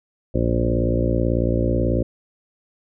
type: harmonic tone with a mistuned harmonic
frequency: 58.27 Hz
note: A#1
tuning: in tune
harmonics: 1 / 2 / 3 / 4 / 5 / 6 / 7 / 8 / 9 / 10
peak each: -23 / -23 / -30 / -26 / -27 / -26 / -33 / -33 / -26 / -31 dBFS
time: 0.34-2.03 s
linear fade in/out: 10 ms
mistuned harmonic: 2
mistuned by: -15 cents
effects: none